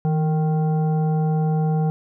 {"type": "tone with frequency modulation", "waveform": "sine", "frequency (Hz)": 158.9, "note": "D#3", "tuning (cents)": 37, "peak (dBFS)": -17, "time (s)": [0.05, 1.9], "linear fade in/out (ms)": 0, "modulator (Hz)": 618, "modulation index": 0.49, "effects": []}